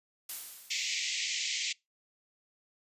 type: noise with exponential decay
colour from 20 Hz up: blue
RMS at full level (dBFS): -36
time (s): 0.29-1.31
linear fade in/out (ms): 5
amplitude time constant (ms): 220
type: band-pass noise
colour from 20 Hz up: pink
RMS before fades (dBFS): -34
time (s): 0.7-1.73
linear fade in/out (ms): 10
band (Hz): 2000 to 7500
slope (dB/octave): 96
effects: noise-tail reverb RT60 0.2 s tail -24 dB re dry + resampled to 32000 Hz